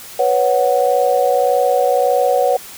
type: chord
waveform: sine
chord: B suspended second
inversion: none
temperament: just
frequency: 493.9 / 555.6 / 740.8 Hz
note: B4 / C#5 / F#5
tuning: 0 / +4 / +2 cents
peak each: -16 dBFS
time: 0.19-2.57 s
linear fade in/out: 5 ms
effects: white hiss -35 dBFS RMS until 2.77 s